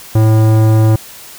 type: tone with tanh clipping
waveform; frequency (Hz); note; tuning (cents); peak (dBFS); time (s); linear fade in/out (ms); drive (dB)
sine; 109.7; A2; -5; -8; 0.15-0.96; 5; 17
effects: white hiss -34 dBFS RMS until 1.38 s